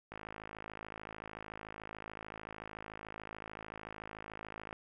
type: click train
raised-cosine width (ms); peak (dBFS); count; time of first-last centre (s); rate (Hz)
0.5; -29; 248; 0.12-4.728; 53.6
effects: none